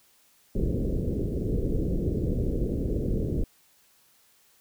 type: low-pass noise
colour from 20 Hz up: pink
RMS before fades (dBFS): -27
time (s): 0.55-3.44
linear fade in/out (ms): 5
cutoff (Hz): 500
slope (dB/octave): 48
effects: white hiss -62 dBFS RMS until 4.6 s